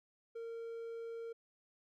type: tone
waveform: triangle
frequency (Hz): 460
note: A#4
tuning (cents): -23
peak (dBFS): -40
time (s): 0.35-1.33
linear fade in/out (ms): 10
effects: none

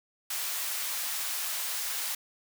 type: high-pass noise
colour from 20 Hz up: white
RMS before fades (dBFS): -33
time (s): 0.3-2.15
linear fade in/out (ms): 5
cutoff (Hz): 830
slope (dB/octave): 12
effects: none

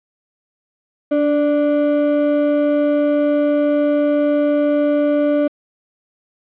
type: ring-modulated tone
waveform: triangle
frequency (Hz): 440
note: A4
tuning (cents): 0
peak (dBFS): -8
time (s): 1.11-5.48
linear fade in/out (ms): 10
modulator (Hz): 149
effects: resampled to 8000 Hz + 8-bit

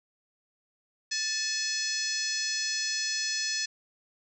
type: harmonic tone with a mistuned harmonic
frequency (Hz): 856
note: A5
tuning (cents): -48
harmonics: 2 / 3 / 4 / 5 / 6 / 7 / 8 / 9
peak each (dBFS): -36 / -38 / -43 / -35 / -33 / -34 / -42 / -46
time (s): 1.11-3.66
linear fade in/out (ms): 10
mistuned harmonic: 2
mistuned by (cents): +46
effects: none

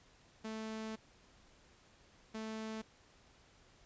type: tone bursts at uneven times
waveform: sawtooth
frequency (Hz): 219.7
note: A3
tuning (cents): -2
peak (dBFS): -37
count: 2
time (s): 0.44-0.96 / 2.34-2.82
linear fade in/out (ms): 10
effects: pink hiss -65 dBFS RMS until 3.85 s + resampled to 16000 Hz

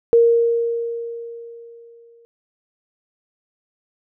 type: tone with exponential decay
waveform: sine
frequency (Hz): 466.2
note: A#4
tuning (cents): 0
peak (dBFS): -8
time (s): 0.13-2.25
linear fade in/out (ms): 0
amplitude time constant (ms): 460
effects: none

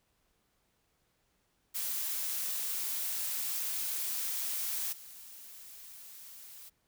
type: noise with level steps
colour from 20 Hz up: blue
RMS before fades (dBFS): -35 / -50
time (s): 1.74-6.7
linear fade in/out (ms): 20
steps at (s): 4.92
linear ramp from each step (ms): 10
effects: pink hiss -75 dBFS RMS until 6.87 s

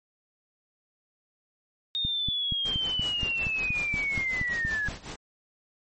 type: linear sweep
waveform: sine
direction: down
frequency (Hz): 3704 to 1661.2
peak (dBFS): -26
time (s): 1.95-4.88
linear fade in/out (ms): 0
type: click train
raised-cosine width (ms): 5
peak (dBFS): -20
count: 13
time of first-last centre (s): 2.05-4.887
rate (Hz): 4.23
type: noise with tremolo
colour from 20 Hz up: pink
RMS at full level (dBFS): -38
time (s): 2.65-5.16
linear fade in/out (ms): 5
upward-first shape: sine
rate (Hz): 5.4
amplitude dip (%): 80
effects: MP3 32 kbps

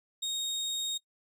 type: tone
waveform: 30% pulse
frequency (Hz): 3729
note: A#7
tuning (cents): 0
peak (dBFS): -28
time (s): 0.22-0.98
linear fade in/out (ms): 10
effects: noise-tail reverb RT60 0.1 s tail -23 dB re dry + resampled to 32000 Hz

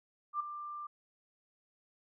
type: tone with ADSR envelope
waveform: sine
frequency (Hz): 1187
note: D6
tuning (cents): +18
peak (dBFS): -29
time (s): 0.33-0.87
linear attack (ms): 70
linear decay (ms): 8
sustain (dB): -11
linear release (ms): 7
effects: none

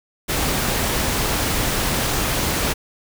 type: noise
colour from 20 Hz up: pink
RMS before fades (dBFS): -21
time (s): 0.28-2.74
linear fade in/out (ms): 20
effects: none

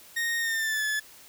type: tone with pitch glide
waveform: 40% pulse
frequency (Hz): 1857 to 1722.7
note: A#6 to A6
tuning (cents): -7 to -37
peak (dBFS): -25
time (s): 0.16-1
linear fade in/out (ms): 10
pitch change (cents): -130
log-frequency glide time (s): 0.39-0.84
effects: white hiss -51 dBFS RMS until 1.28 s

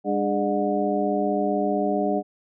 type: tone cluster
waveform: sine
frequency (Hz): 202.3 / 297.7 / 413.3 / 602 / 729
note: G#3 / D4 / G#4 / D5 / F#5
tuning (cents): -45 / +24 / -8 / +43 / -26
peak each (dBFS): -27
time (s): 0.04-2.23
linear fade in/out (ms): 50
effects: none

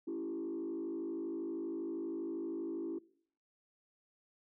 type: tone with frequency modulation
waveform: sine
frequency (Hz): 333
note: E4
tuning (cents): +18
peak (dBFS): -35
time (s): 0.07-2.99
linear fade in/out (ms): 10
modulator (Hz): 52.6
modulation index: 1
effects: noise-tail reverb RT60 0.6 s tail -22 dB re dry + tanh soft clip ceiling -33 dBFS

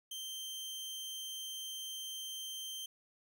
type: tone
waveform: sawtooth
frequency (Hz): 3136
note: G7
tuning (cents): 0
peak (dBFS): -38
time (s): 0.11-2.86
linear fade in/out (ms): 5
effects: none

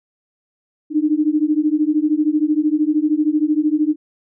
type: beating tone pair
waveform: sine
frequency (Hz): 297.8 / 310.8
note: D4 / D#4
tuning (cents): +24 / -2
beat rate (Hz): 13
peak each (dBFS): -17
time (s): 0.9-3.96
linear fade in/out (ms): 50
effects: none

